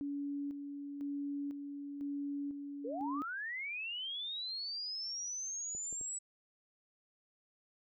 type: tone with tremolo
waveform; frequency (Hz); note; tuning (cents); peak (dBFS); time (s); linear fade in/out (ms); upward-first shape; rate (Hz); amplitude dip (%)
sine; 284.2; C#4; +43; -36; 0.01-3.22; 0; square; 1; 45
type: linear sweep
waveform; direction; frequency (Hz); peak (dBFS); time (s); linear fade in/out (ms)
sine; up; 415.8 to 7902; -38; 2.84-6.19; 10
type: clicks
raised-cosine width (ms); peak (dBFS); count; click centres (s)
2; -40; 3; 5.75 / 5.927 / 6.012
effects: none